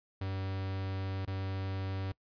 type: tone with dropouts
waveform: 45% pulse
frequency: 95.9 Hz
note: G2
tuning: 37 cents flat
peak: -34 dBFS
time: 0.21-2.12 s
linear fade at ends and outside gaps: 5 ms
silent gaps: 1.252-1.275 s
effects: noise-tail reverb RT60 0.1 s tail -23 dB re dry + resampled to 11025 Hz